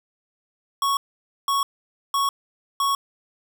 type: tone bursts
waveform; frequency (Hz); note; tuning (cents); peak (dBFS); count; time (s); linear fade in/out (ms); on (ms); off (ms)
square; 1108.7; C#6; 0; -20; 4; 0.82-2.95; 2; 150; 510
effects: none